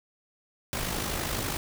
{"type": "noise with amplitude modulation", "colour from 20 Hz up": "pink", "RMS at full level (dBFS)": -29, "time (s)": [0.73, 1.57], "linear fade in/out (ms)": 0, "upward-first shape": "sine", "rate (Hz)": 52, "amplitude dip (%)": 50, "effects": []}